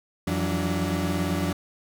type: tone cluster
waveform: 35% pulse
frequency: 88.1 / 168.5 / 186.5 / 289.5 Hz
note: F2 / E3 / F#3 / D4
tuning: +16 / +38 / +14 / -25 cents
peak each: -28 dBFS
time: 0.27-1.53 s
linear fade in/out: 5 ms
effects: none